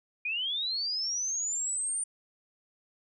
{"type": "linear sweep", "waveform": "sine", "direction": "up", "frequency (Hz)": [2400, 9080], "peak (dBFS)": -29, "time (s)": [0.25, 2.04], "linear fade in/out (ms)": 5, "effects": []}